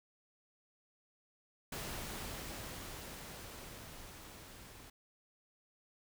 pink noise with level ramp, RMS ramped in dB -42 to -55 dBFS, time 1.72-4.9 s, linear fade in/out 5 ms, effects none

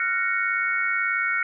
sine chord, Gb major seventh, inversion third, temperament equal with one note detuned, 1381.7 / 1480 / 1864.7 / 2217 Hz, F6 / Gb6 / Bb6 / Db7, -19 / 0 / 0 / 0 cents, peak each -27 / -28 / -29 / -25 dBFS, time 0-1.43 s, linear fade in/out 2 ms, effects none

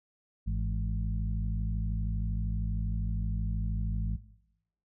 harmonic tone with a mistuned harmonic, 52.8 Hz, G#1, 29 cents sharp, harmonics 1 / 2 / 3 / 4, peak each -29 / -35 / -39 / -41 dBFS, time 0.46-4.17 s, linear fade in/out 20 ms, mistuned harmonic 3, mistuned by +73 cents, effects noise-tail reverb RT60 0.8 s tail -17 dB re dry

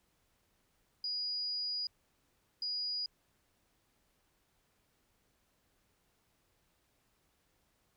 sine tone bursts at uneven times, 4900 Hz, D#8, 27 cents flat, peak -34 dBFS, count 2, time 1.04-1.87 / 2.62-3.06 s, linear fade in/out 2 ms, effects pink hiss -75 dBFS RMS until 7.96 s

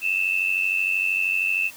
sine tone pair together, 2595 / 2688 Hz, E7 / E7, -28 / +33 cents, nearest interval minor second, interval 61 cents, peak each -23 dBFS, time 0.01-1.71 s, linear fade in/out 50 ms, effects white hiss -44 dBFS RMS until 1.76 s

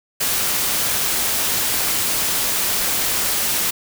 white noise, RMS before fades -20 dBFS, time 0.2-3.71 s, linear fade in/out 10 ms, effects none

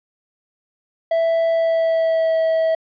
triangle tone with pitch glide, 660 to 647.5 Hz, E5 to E5, +2 to -31 cents, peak -13 dBFS, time 1.11-2.75 s, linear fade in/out 5 ms, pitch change -33 cents, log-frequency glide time 1.51-2.38 s, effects resampled to 11025 Hz + 9-bit

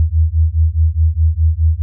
sine beating tone pair, 77.78 / 82.58 Hz, D#2 / E2, 0 / +4 cents, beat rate 4.8 Hz, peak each -13 dBFS, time 0-1.82 s, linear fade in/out 0 ms, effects none

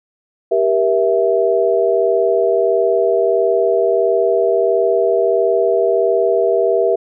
sine chord, E diminished, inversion first, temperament equal with one note detuned, 392 / 473.5 / 659.3 Hz, G4 / Bb4 / E5, 0 / +27 / 0 cents, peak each -16 dBFS, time 0.51-6.96 s, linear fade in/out 10 ms, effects none

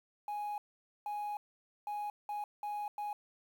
sine tone bursts at uneven times, 830.6 Hz, G#5, in tune, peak -33 dBFS, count 6, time 0.28-0.58 / 1.06-1.37 / 1.87-2.1 / 2.29-2.44 / 2.63-2.88 / 2.98-3.13 s, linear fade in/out 2 ms, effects tanh soft clip ceiling -35 dBFS + 10-bit

